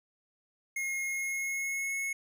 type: tone with pitch glide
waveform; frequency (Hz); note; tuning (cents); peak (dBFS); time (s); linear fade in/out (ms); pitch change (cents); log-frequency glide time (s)
square; 2151 to 2186; C7 to C#7; +47 to -25; -32; 0.76-2.13; 5; +28; 1.04-1.95
effects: none